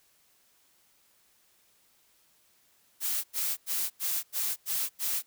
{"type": "noise bursts", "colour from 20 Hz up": "blue", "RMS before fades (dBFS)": -30, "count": 7, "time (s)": [3, 5.226], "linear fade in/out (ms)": 50, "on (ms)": 240, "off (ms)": 91, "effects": ["white hiss -66 dBFS RMS until 5.26 s"]}